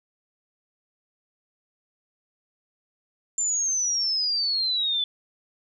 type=exponential sweep; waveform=sine; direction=down; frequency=7270 to 3469 Hz; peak=-22 dBFS; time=3.38-5.04 s; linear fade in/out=2 ms; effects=none